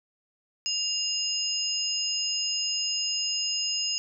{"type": "tone cluster", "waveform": "sine", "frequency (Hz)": [2809, 5040, 6660], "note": ["F7", "D#8", "G#8"], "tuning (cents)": [9, 21, 4], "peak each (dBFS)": [-32, -28, -33], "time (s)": [0.66, 3.98], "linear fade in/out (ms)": 0, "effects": []}